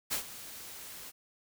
white noise with ADSR envelope, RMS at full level -31 dBFS, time 0.1-1.12 s, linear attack 28 ms, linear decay 100 ms, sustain -15 dB, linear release 33 ms, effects none

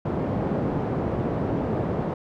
pink band-pass noise, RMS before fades -26 dBFS, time 0.05-2.14 s, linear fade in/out 5 ms, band 110 to 620 Hz, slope 12 dB/octave, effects none

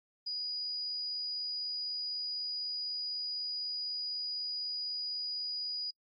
sine tone, 4912 Hz, D#8, 23 cents flat, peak -34 dBFS, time 0.26-5.91 s, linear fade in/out 10 ms, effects noise-tail reverb RT60 0.1 s tail -25 dB re dry + MP3 32 kbps

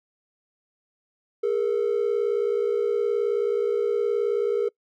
triangle ring-modulated tone, 440 Hz, A4, in tune, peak -15 dBFS, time 1.43-4.69 s, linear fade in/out 10 ms, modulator 29.5 Hz, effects noise-tail reverb RT60 0.1 s tail -26 dB re dry + tanh soft clip ceiling -15 dBFS

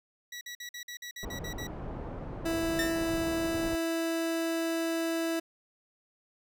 20% pulse tone bursts, 1939 Hz, B6, 32 cents flat, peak -34 dBFS, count 10, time 0.32-1.671 s, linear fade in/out 5 ms, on 91 ms, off 49 ms
pink low-pass noise, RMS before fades -39 dBFS, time 1.23-3.75 s, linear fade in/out 0 ms, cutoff 810 Hz, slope 12 dB/octave
30% pulse tone, 329.6 Hz, E4, in tune, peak -26 dBFS, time 2.45-5.4 s, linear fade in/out 10 ms
sawtooth tone with exponential decay, 1812 Hz, A#6, 50 cents flat, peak -24 dBFS, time 2.79-3.14 s, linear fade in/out 2 ms, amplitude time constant 75 ms
effects none

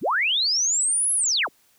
sine linear two-way sweep, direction up then down, 100 to 11000 to 100 Hz, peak -19 dBFS, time 0.01-1.49 s, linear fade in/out 50 ms, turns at 1.14 s, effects white hiss -61 dBFS RMS until 1.78 s

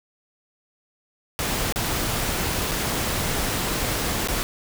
pink noise with dropouts, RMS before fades -25 dBFS, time 1.39-4.43 s, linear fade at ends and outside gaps 0 ms, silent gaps 1.724-1.759 / 2.713-2.717 / 4.274-4.285 s, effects none

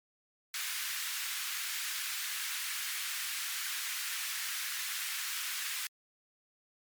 pink high-pass noise, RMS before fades -37 dBFS, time 0.54-5.87 s, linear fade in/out 2 ms, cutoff 1500 Hz, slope 24 dB/octave, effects MP3 96 kbps

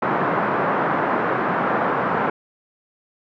white band-pass noise, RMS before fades -21 dBFS, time 0.02-2.3 s, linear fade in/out 5 ms, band 140 to 1400 Hz, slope 24 dB/octave, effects none

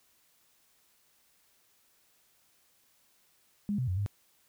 sine tone with pitch steps, 204.8 / 127 / 91.9 / 101.3 Hz, G#3 / B2 / F#2 / G#2, -24 / +49 / -11 / -43 cents, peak -28 dBFS, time 3.69-4.062 s, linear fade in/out 0 ms, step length 93 ms, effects white hiss -68 dBFS RMS until 4.48 s

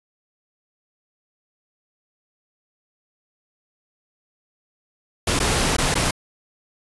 pink noise with dropouts, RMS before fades -20 dBFS, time 5.27-6.11 s, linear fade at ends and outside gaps 5 ms, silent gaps 5.392-5.4 / 5.767-5.783 / 5.943-5.953 s, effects resampled to 24000 Hz

